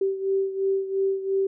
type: beating tone pair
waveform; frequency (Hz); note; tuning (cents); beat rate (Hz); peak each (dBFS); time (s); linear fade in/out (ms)
sine; 387.3 / 390.2; G4 / G4; -21 / -8; 2.9; -23 / -28; 0.01-1.47; 5
effects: none